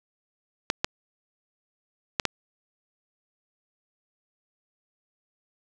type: clicks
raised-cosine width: 0.2 ms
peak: -5 dBFS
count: 4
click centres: 0.701 / 0.845 / 2.198 / 2.253 s
effects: none